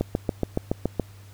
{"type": "click train", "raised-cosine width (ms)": 2, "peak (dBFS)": -9, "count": 8, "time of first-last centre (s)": [0.01, 0.997], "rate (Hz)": 7.09, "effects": ["added 99 Hz sine -44 dBFS peak until 1.33 s", "pink hiss -54 dBFS RMS until 1.33 s"]}